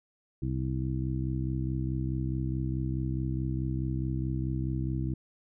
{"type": "harmonic tone", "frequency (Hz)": 64.7, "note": "C2", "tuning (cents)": -19, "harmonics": [1, 2, 3, 4, 5], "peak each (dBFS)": [-34, -31, -38, -40, -37], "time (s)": [0.42, 5.14], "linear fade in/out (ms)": 5, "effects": []}